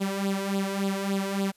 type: tone with flanger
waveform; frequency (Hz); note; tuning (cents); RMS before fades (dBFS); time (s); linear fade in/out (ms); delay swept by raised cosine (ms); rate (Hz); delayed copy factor
sawtooth; 196; G3; 0; -28; 0-1.52; 20; 0.24 to 2.04; 3.5; +0.7
effects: white hiss -65 dBFS RMS until 1.56 s + resampled to 32000 Hz